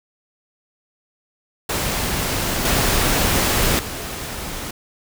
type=noise with level steps; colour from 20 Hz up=pink; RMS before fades=-22 / -18 / -29 dBFS; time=1.69-4.71 s; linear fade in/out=5 ms; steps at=2.65 / 3.79 s; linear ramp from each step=2 ms; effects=none